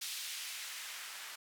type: noise with band-pass filter sweep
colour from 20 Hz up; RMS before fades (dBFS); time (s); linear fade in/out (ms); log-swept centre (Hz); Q
blue; -44; 0.01-1.36; 10; 3400 to 1300; 0.94
effects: none